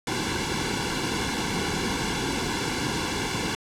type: noise with comb filter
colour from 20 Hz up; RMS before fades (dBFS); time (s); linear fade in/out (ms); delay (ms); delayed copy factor
pink; -27; 0.07-3.55; 2; 1.6; -0.9
effects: low-pass 7000 Hz 12 dB/octave